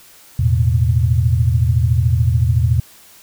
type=chord; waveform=sine; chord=E suspended fourth; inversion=none; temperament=just; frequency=82.41 / 109.88 / 123.61 Hz; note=E2 / A2 / B2; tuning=0 / -2 / +2 cents; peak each=-16 dBFS; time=0.39-2.8 s; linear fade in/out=5 ms; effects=white hiss -45 dBFS RMS until 3.22 s